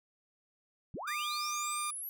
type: linear sweep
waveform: sine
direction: up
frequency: 91 to 11890 Hz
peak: -38 dBFS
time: 0.94-2.09 s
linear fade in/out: 0 ms
type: tone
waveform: sawtooth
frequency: 1200 Hz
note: D6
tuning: 37 cents sharp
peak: -31 dBFS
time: 1.07-1.91 s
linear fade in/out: 10 ms
effects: none